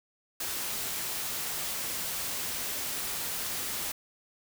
white noise, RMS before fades -34 dBFS, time 0.4-3.92 s, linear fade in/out 5 ms, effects none

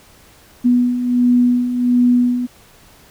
sine beating tone pair, 244.2 / 245.6 Hz, B3 / B3, -19 / -9 cents, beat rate 1.4 Hz, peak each -19 / -12 dBFS, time 0.64-2.47 s, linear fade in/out 20 ms, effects pink hiss -47 dBFS RMS until 3.1 s

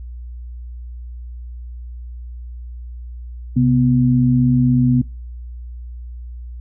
sine tone pair together, 130.81 / 247.2 Hz, C3 / B3, 0 / +2 cents, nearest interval major seventh, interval 1102 cents, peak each -14 dBFS, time 3.56-5.02 s, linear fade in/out 10 ms, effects noise-tail reverb RT60 0.3 s tail -22 dB re dry + added 60 Hz sine -29 dBFS peak until 6.6 s

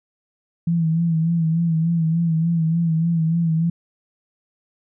sine tone with vibrato, 164.81 Hz, E3, in tune, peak -16 dBFS, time 0.67-3.7 s, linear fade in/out 5 ms, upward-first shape sine, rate 3.4 Hz, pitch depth 54 cents each way, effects none

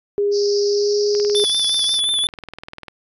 sine tone with pitch glide, 407.1 to 412.5 Hz, G#4 to G#4, -35 to -12 cents, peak -15 dBFS, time 0.18-1.44 s, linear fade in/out 0 ms, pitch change +23 cents, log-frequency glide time 0.69-0.98 s
pink band-pass noise, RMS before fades -28 dBFS, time 0.31-2.01 s, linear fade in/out 50 ms, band 4600 to 5700 Hz, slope 96 dB/octave
click train, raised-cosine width 0.3 ms, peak -18 dBFS, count 36, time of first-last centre 1.15-2.883 s, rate 20.2 Hz
square tone with vibrato, 3493 Hz, A7, 13 cents flat, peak -17 dBFS, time 1.35-2.27 s, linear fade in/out 2 ms, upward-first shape triangle, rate 5.6 Hz, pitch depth 41 cents each way
effects resampled to 32000 Hz

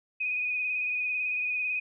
sine tone with vibrato, 2489 Hz, D#7, in tune, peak -27 dBFS, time 0.2-1.8 s, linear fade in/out 10 ms, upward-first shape sine, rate 18 Hz, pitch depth 30 cents each way, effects none

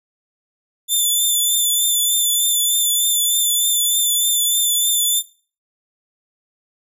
10% pulse tone with vibrato, 3520 Hz, A7, in tune, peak -8 dBFS, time 0.88-5.23 s, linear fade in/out 50 ms, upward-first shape triangle, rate 3.3 Hz, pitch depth 37 cents each way, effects noise-tail reverb RT60 0.4 s tail -19 dB re dry

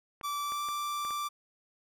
clicks, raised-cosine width 0.5 ms, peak -31 dBFS, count 5, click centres 0.212 / 0.521 / 0.687 / 1.05 / 1.107 s
45% pulse tone with pitch glide, 1161 to 1173.8 Hz, D6 to D6, -20 to -1 cents, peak -32 dBFS, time 0.23-1.29 s, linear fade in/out 20 ms, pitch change +19 cents, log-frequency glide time 0.42-0.65 s
effects none

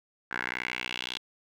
10% pulse tone with band-pass filter sweep, 61.74 Hz, B1, in tune, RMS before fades -35 dBFS, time 0.31-1.18 s, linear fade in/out 5 ms, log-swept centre 1600 to 3500 Hz, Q 3.4, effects none

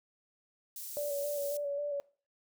white high-pass noise, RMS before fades -43 dBFS, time 0.76-1.57 s, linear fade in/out 2 ms, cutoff 6600 Hz, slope 12 dB/octave
sine tone with vibrato, 575 Hz, D5, 37 cents flat, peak -32 dBFS, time 0.97-2 s, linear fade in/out 0 ms, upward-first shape square, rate 3.7 Hz, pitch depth 24 cents each way
effects noise-tail reverb RT60 0.4 s tail -22 dB re dry

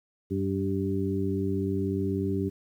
harmonic tone with a mistuned harmonic, 96.3 Hz, G2, 30 cents flat, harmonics 1 / 2 / 3 / 4, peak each -31 / -31 / -31 / -31 dBFS, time 0.3-2.5 s, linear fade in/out 20 ms, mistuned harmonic 4, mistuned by +19 cents, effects 10-bit

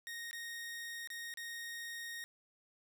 sawtooth tone with dropouts, 1862 Hz, A#6, 2 cents flat, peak -39 dBFS, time 0.07-2.24 s, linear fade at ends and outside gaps 0 ms, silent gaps 0.311-0.33 / 1.074-1.102 / 1.339-1.373 s, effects none

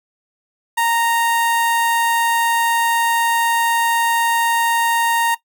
sawtooth tone with notch filter, 928 Hz, A#5, 8 cents flat, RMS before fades -17 dBFS, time 0.77-5.35 s, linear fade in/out 10 ms, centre 5200 Hz, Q 1.9, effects noise-tail reverb RT60 0.1 s tail -17 dB re dry

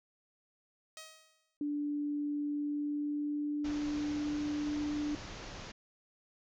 5% pulse tone with exponential decay, 633 Hz, D#5, 30 cents sharp, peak -33 dBFS, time 0.97-1.57 s, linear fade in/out 1 ms, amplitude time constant 130 ms
sine tone with pitch glide, 292.3 to 296 Hz, D4 to D4, -8 to +14 cents, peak -32 dBFS, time 1.61-5.15 s, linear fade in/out 2 ms, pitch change +22 cents, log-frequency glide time 2.52-4.14 s
pink low-pass noise, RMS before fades -46 dBFS, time 3.64-5.72 s, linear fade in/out 10 ms, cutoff 6800 Hz, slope 96 dB/octave
effects none

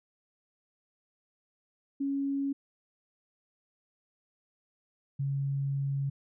sine tone pair in turn, 277.2 / 138.6 Hz, C#4 / C#3, 0 / 0 cents, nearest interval octave, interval 1200 cents, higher first, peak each -28 dBFS, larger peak neither, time 2-2.53 / 5.19-6.1 s, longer second, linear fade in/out 10 ms, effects none

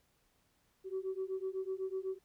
sine beating tone pair, 375.9 / 383.9 Hz, F#4 / G4, +27 / -36 cents, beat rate 8 Hz, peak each -38 / -38 dBFS, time 0.84-2.19 s, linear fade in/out 50 ms, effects tanh soft clip ceiling -30 dBFS + pink hiss -74 dBFS RMS until 2.24 s

